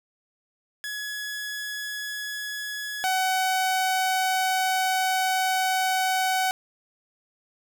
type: tone pair in turn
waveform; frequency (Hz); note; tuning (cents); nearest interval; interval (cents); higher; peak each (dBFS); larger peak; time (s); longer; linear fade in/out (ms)
sawtooth; 1688 / 751.9; G#6 / F#5; +28 / +28; octave + major second; 1400; first; -27 / -18; second; 0.84-3.04 / 3.04-6.51; second; 0
effects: none